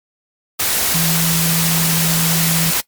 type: tone in noise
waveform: sine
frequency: 164.81 Hz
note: E3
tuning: in tune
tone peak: -17 dBFS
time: 0.94-2.71 s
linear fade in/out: 10 ms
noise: white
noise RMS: -17 dBFS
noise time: 0.59-2.81 s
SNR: -3 dB
effects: noise-tail reverb RT60 0.1 s tail -19 dB re dry + MP3 96 kbps